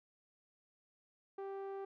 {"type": "tone with low-pass filter", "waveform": "sawtooth", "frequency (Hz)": 391.5, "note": "G4", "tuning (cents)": -2, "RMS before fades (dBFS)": -44, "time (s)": [1.38, 1.85], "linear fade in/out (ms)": 5, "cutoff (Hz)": 900, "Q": 0.79, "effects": []}